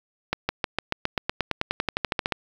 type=accelerating click train; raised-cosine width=0.3 ms; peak=-7 dBFS; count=20; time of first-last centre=0.33-2.322 s; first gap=160 ms; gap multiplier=0.95; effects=7-bit